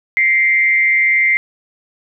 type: tone with frequency modulation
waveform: sine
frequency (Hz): 2093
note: C7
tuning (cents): 0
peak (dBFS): -10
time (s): 0.17-1.37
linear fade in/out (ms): 0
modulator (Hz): 178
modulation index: 0.45
effects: none